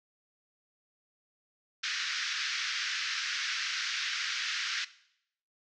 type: band-pass noise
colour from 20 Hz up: pink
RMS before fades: -34 dBFS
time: 1.83-4.85 s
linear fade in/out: 10 ms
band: 1400 to 6000 Hz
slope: 48 dB/octave
effects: noise-tail reverb RT60 0.7 s tail -17 dB re dry